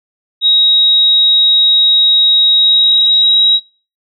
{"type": "tone with pitch glide", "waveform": "sine", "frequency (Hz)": [3800, 3835], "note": ["A#7", "A#7"], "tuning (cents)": [33, 48], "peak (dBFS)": -6, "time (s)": [0.41, 3.6], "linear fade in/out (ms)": 50, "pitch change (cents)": 15, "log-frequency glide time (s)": [2.57, 3.4], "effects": ["noise-tail reverb RT60 0.4 s tail -26 dB re dry"]}